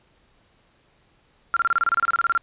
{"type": "tone bursts", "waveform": "sine", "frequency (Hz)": 1378, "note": "F6", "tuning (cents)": -24, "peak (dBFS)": -16, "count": 16, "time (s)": [1.54, 2.376], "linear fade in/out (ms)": 0, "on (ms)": 26, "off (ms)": 28, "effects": ["pink hiss -61 dBFS RMS until 2.42 s", "resampled to 8000 Hz"]}